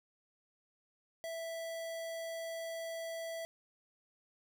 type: tone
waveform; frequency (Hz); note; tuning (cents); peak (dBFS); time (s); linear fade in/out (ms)
square; 659.3; E5; 0; -40; 1.24-3.45; 0
effects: none